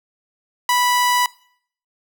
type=tone; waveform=sawtooth; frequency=985 Hz; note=B5; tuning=5 cents flat; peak=-11 dBFS; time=0.69-1.26 s; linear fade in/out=2 ms; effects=noise-tail reverb RT60 0.6 s tail -22 dB re dry